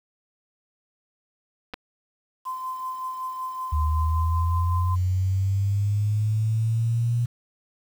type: clicks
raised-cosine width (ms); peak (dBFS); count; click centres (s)
0.3; -18; 2; 1.737 / 1.741
type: tone with tremolo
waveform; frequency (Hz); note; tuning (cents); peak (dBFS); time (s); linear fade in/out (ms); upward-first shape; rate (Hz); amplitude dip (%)
sine; 1031; C6; -26; -27; 2.45-4.96; 20; sine; 5.3; 40
type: linear sweep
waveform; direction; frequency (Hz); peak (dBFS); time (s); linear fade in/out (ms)
sine; up; 74.6 to 120; -20; 3.72-7.26; 10
effects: 8-bit